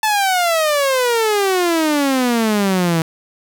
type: exponential sweep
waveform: sawtooth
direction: down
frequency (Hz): 880 to 160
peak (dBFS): -10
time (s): 0.03-3.02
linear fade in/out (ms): 2
effects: none